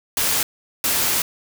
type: noise bursts at uneven times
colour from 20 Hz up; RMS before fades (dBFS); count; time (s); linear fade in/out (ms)
white; -20; 2; 0.17-0.43 / 0.84-1.22; 2
effects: none